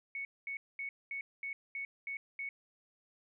sine tone bursts, 2217 Hz, C#7, in tune, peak -37 dBFS, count 8, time 0.15-2.49 s, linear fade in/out 2 ms, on 100 ms, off 220 ms, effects none

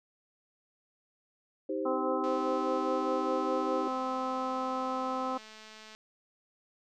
sine chord, C minor, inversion first, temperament just, 314 / 392.4 / 523.3 Hz, Eb4 / G4 / C5, +16 / +2 / 0 cents, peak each -35 dBFS, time 1.69-3.88 s, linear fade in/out 5 ms
harmonic tone, 259.2 Hz, C4, 16 cents flat, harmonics 1 / 2 / 3 / 4 / 5, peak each -37 / -37 / -37 / -37 / -37 dBFS, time 1.85-5.38 s, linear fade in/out 10 ms
click train, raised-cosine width 0.2 ms, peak -33 dBFS, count 806, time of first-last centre 2.24-5.95 s, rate 217 Hz
effects none

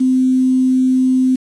sine tone with quantisation, 257.9 Hz, C4, 25 cents flat, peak -10 dBFS, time 0-1.36 s, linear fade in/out 10 ms, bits 6, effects resampled to 24000 Hz

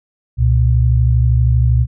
sine tone pair together, 67.35 / 120 Hz, C#2 / B2, -49 / -49 cents, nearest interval minor seventh, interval 1000 cents, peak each -12 dBFS, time 0.37-1.87 s, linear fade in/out 50 ms, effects none

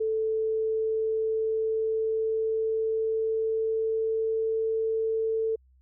sine tone with pitch glide, 440 to 444.9 Hz, A4 to A4, 0 to +19 cents, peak -24 dBFS, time 0-5.56 s, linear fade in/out 10 ms, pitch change +19 cents, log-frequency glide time 0.26-4.7 s, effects added 64 Hz sine -57 dBFS peak until 5.81 s

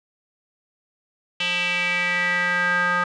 square tone with band-pass filter sweep, 177.5 Hz, F3, 28 cents sharp, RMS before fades -22 dBFS, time 1.4-3.04 s, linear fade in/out 5 ms, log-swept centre 2900 to 1400 Hz, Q 4.9, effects resampled to 22050 Hz

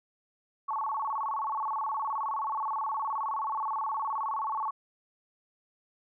sine tone with vibrato, 987.8 Hz, B5, in tune, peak -29 dBFS, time 0.68-4.71 s, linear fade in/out 10 ms, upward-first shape square, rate 19 Hz, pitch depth 210 cents each way, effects none

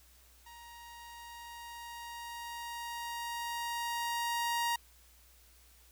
sawtooth tone with level ramp, 941 Hz, A#5, 16 cents sharp, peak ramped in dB -47 to -26 dBFS, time 0.46-4.76 s, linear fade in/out 5 ms, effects added 60 Hz sine -62 dBFS peak until 5.91 s + white hiss -63 dBFS RMS until 5.91 s

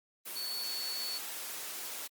sine tone in noise, 4435 Hz, C#8, in tune, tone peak -36 dBFS, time 0.35-1.19 s, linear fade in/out 20 ms, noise white, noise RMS -41 dBFS, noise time 0.25-2.08 s, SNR +2 dB, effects high-pass 300 Hz 12 dB/octave + Opus 32 kbps

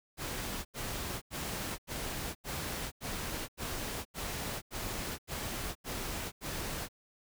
pink noise bursts, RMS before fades -38 dBFS, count 12, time 0.17-6.887 s, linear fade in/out 50 ms, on 480 ms, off 87 ms, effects none

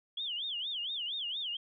sine tone with vibrato, 3227 Hz, G7, 50 cents sharp, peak -34 dBFS, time 0.17-1.57 s, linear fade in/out 5 ms, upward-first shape sine, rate 4.3 Hz, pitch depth 240 cents each way, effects none

